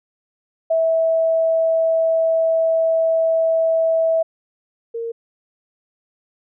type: tone pair in turn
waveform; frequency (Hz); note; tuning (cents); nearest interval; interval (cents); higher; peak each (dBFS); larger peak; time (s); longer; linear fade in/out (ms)
sine; 652 / 461; E5 / A#4; -19 / -19; tritone; 600; first; -14 / -23; first; 0.7-4.23 / 4.94-5.12; first; 10
effects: none